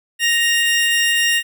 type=tone pair together; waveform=40% pulse; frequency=1866 / 2801 Hz; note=A#6 / F7; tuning=+1 / +4 cents; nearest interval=perfect fifth; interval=703 cents; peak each=-16 dBFS; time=0.19-1.43 s; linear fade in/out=50 ms; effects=none